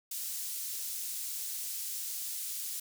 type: high-pass noise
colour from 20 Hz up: pink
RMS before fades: -38 dBFS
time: 0.11-2.8 s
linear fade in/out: 5 ms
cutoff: 7100 Hz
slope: 12 dB/octave
effects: none